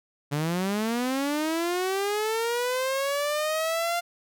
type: linear sweep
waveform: sawtooth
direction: up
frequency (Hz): 140.3 to 698.5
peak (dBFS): -21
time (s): 0.31-4.01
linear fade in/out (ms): 20
effects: none